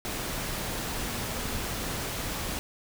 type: tone in noise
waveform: sine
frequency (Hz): 236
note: A#3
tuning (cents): +22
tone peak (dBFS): -42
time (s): 0.99-1.62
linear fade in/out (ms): 0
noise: pink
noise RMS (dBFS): -33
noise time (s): 0.05-2.59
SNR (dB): -12
effects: none